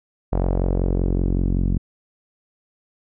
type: tone with low-pass filter sweep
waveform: sawtooth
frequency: 45.26 Hz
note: F#1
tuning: 37 cents flat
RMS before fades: -20 dBFS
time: 0.32-1.78 s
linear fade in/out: 10 ms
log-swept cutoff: 730 to 220 Hz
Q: 1.6
effects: none